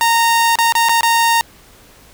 sawtooth tone with dropouts, 924 Hz, A#5, 16 cents flat, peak -7 dBFS, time 0.01-1.41 s, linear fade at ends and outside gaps 0 ms, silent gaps 0.555-0.587 / 0.723-0.752 / 0.887-0.893 / 1.009-1.032 s, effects pink hiss -45 dBFS RMS until 2.13 s

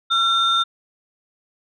sine tone pair together, 1359 / 3623 Hz, F6 / A7, -48 / +50 cents, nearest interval octave + perfect fourth, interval 1698 cents, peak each -17 dBFS, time 0.1-0.64 s, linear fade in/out 20 ms, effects tanh soft clip ceiling -10 dBFS

